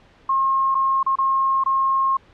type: tone with dropouts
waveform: sine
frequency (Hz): 1074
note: C6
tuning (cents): +45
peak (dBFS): -16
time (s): 0.29-2.17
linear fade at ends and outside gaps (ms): 5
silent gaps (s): 0.746-0.75 / 1.03-1.063 / 1.156-1.185 / 1.638-1.66
effects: pink hiss -52 dBFS RMS until 2.33 s + low-pass 3000 Hz 12 dB/octave

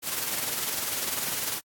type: noise with tremolo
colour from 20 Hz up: white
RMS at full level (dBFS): -28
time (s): 0.02-1.61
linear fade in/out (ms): 50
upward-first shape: sine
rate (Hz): 20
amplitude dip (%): 45
effects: high-pass 80 Hz 12 dB/octave + AAC 64 kbps

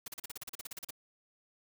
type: noise bursts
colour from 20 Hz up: white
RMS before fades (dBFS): -42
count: 15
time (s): 0.06-0.907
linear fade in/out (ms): 5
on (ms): 21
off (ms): 38
effects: none

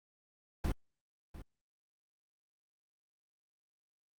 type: noise with echo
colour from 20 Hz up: brown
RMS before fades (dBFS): -32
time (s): 0.64-0.72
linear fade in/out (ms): 5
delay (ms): 700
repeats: 1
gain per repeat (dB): -15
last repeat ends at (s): 1.42
effects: Opus 48 kbps

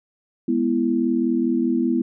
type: chord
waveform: sine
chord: E major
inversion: first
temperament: equal with one note detuned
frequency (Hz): 207.7 / 246.9 / 331.9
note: G#3 / B3 / E4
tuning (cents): 0 / 0 / +12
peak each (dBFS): -26 / -20 / -22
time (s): 0.48-2.02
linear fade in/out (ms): 5
effects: none

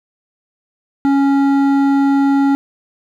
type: tone with hard clipping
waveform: sine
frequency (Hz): 277.2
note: C#4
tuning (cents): 0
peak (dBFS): -12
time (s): 1.05-2.55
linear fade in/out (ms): 0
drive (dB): 10
effects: none

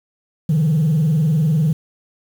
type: tone with vibrato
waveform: sine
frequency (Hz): 155.56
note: D#3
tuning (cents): 0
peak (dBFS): -11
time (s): 0.49-1.73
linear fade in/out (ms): 5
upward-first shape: sine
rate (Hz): 20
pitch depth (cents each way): 160
effects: tanh soft clip ceiling -11 dBFS + 7-bit

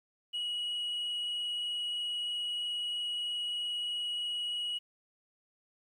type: tone with frequency modulation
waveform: sine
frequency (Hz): 2912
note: F#7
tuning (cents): -28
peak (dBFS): -30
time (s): 0.33-4.79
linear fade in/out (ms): 20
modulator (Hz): 23.1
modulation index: 0.82
effects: tanh soft clip ceiling -31 dBFS + 11-bit

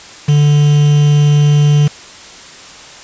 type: tone with quantisation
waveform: triangle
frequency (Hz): 146.83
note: D3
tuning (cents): 0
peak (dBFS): -4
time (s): 0.28-1.88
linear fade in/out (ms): 10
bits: 4
effects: white hiss -34 dBFS RMS until 3.03 s + resampled to 16000 Hz

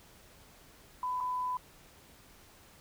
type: tone with dropouts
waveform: sine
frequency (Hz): 1001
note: B5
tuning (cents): +23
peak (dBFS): -31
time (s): 1.03-1.57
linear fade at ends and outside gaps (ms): 2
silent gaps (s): 1.204-1.208
effects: pink hiss -58 dBFS RMS until 2.8 s

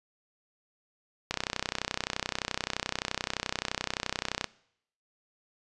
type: click train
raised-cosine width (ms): 0.2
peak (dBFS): -11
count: 100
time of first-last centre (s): 1.31-4.443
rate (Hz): 31.6
effects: noise-tail reverb RT60 0.7 s tail -21 dB re dry + resampled to 24000 Hz

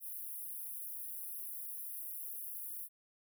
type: high-pass noise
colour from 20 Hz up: white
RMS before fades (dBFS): -44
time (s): 0-2.89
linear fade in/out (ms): 50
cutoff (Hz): 9900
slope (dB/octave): 96
effects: none

